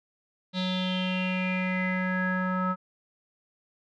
square tone with low-pass filter sweep, 184.7 Hz, F#3, 3 cents flat, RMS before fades -28 dBFS, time 0.53-2.76 s, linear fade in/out 50 ms, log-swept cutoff 3900 to 1300 Hz, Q 7.9, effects none

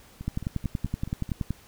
two click trains, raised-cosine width 5 ms, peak -15 / -24 dBFS, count 14 / 6, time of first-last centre 0.28-1.506 / 0.21-1.292 s, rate 10.6 / 4.62 Hz, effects pink hiss -54 dBFS RMS until 1.67 s

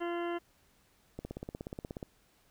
harmonic tone, 344.4 Hz, F4, 24 cents flat, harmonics 1 / 2 / 3 / 4 / 5 / 6 / 8 / 9, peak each -34 / -40 / -44 / -46 / -48 / -50 / -52 / -53 dBFS, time 0-0.39 s, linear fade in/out 20 ms
click train, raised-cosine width 2 ms, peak -26 dBFS, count 15, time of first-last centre 1.19-2.028 s, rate 16.7 Hz
effects pink hiss -68 dBFS RMS until 2.5 s

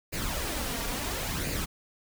pink noise with flanger, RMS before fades -32 dBFS, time 0.12-1.66 s, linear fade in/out 20 ms, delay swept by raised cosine 0.43 to 4.33 ms, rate 0.73 Hz, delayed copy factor +0.55, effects none

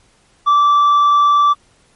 sine tone with tanh clipping, 1164 Hz, D6, 16 cents flat, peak -9 dBFS, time 0.46-1.54 s, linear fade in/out 20 ms, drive 3 dB, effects pink hiss -54 dBFS RMS until 1.95 s + MP3 48 kbps

